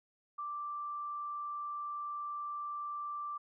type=tone; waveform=sine; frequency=1174.7 Hz; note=D6; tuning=in tune; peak=-37 dBFS; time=0.38-3.38 s; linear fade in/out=10 ms; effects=none